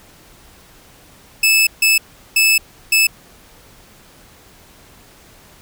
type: tone bursts at uneven times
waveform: sawtooth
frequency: 2616 Hz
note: E7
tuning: 14 cents flat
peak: -7 dBFS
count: 4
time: 1.43-1.67 / 1.82-1.98 / 2.36-2.58 / 2.92-3.07 s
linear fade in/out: 5 ms
effects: pink hiss -46 dBFS RMS until 5.61 s